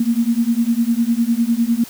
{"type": "beating tone pair", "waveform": "sine", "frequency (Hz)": [228.1, 238], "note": ["A#3", "A#3"], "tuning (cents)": [-37, 36], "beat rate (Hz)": 9.9, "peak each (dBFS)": -17, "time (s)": [0, 1.84], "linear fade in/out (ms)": 5, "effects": ["white hiss -38 dBFS RMS until 1.89 s"]}